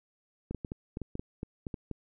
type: clicks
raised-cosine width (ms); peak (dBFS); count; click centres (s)
3; -23; 12; 0.51 / 0.547 / 0.648 / 0.719 / 0.971 / 1.017 / 1.154 / 1.195 / 1.431 / 1.668 / 1.742 / 1.913
effects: none